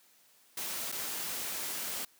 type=noise with dropouts; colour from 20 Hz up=white; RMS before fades=-37 dBFS; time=0.57-2.05 s; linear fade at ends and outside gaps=5 ms; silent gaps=0.918-0.923 s; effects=white hiss -64 dBFS RMS until 2.19 s + high-pass 150 Hz 12 dB/octave